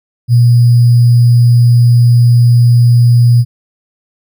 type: tone with sample-and-hold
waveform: sine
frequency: 120 Hz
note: B2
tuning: 49 cents flat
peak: -3 dBFS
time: 0.28-3.45 s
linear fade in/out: 50 ms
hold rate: 4900 Hz
effects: none